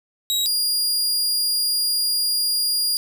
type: tone pair in turn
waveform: sawtooth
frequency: 3836 / 4833 Hz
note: A#7 / D8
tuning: +49 / +49 cents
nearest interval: major third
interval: 400 cents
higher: second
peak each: -16 dBFS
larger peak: neither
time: 0.3-0.46 / 0.46-2.97 s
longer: second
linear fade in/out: 0 ms
effects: none